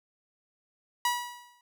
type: tone with exponential decay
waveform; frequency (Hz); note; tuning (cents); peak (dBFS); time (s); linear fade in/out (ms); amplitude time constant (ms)
sawtooth; 970; B5; -31; -19; 1.05-1.61; 2; 120
effects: none